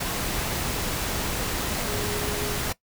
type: tone in noise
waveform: sine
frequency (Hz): 415.3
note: G#4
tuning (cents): 0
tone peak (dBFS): -32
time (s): 1.89-2.54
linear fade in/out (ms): 10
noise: pink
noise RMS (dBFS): -28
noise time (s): 0-2.73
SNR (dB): -7
effects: noise-tail reverb RT60 0.1 s tail -19 dB re dry